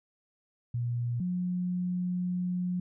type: tone pair in turn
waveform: sine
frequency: 120 / 179.8 Hz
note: B2 / F#3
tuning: -49 / -49 cents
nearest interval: perfect fifth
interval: 700 cents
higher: second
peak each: -28 dBFS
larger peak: neither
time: 0.74-1.2 / 1.2-2.8 s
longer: second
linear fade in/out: 5 ms
effects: none